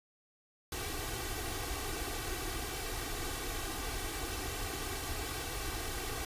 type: noise with comb filter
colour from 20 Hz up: pink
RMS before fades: -38 dBFS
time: 0.72-6.25 s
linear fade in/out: 2 ms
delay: 2.6 ms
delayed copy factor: +0.8
effects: resampled to 32000 Hz